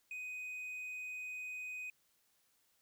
triangle tone, 2500 Hz, D#7, 8 cents sharp, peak -40 dBFS, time 0.11-1.9 s, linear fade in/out 2 ms, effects white hiss -75 dBFS RMS until 2.81 s

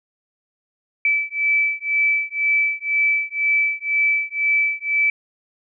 sine beating tone pair, 2310 / 2312 Hz, D7 / D7, -29 / -28 cents, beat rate 2 Hz, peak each -20 dBFS, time 1.05-5.1 s, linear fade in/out 2 ms, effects none

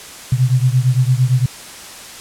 sine beating tone pair, 124.3 / 133.1 Hz, B2 / C3, +12 / +30 cents, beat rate 8.8 Hz, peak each -13 / -15 dBFS, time 0.32-1.46 s, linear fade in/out 5 ms, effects white hiss -34 dBFS RMS until 2.2 s + low-pass 10000 Hz 12 dB/octave

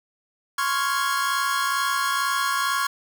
45% pulse chord, Db major seventh, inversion third, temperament equal, 1046.5 / 1108.7 / 1396.9 / 1661.2 Hz, C6 / Db6 / F6 / Ab6, 0 / 0 / 0 / 0 cents, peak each -29 / -25 / -28 / -29 dBFS, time 0.58-2.87 s, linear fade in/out 5 ms, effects none

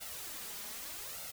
white noise with flanger, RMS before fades -44 dBFS, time 0-1.32 s, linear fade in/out 20 ms, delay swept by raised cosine 1.4 to 4.9 ms, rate 0.82 Hz, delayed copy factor +0.7, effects none

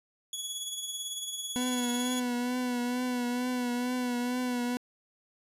20% pulse tone with tremolo, 3370 Hz, G#7, 25 cents sharp, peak -27 dBFS, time 0.33-2.2 s, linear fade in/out 2 ms, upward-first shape sine, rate 18 Hz, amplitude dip 45%
40% pulse tone with vibrato, 246.9 Hz, B3, in tune, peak -28 dBFS, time 1.56-4.77 s, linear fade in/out 0 ms, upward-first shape triangle, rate 2.2 Hz, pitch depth 39 cents each way
effects resampled to 32000 Hz

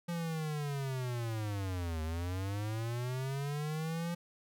square linear two-way sweep, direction down then up, 173.4 to 77.78 to 173.4 Hz, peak -35 dBFS, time 0.08-4.15 s, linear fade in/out 10 ms, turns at 2.02 s, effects none

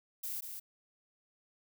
violet noise with echo, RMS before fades -39 dBFS, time 0.23-0.41 s, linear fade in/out 10 ms, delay 190 ms, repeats 1, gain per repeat -5 dB, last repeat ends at 0.6 s, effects none

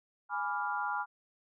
sine chord, G# diminished seventh, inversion none, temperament equal, 830.6 / 987.8 / 1174.7 / 1396.9 Hz, G#5 / B5 / D6 / F6, 0 / 0 / 0 / 0 cents, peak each -36 / -37 / -40 / -36 dBFS, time 0.29-1.06 s, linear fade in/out 50 ms, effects none

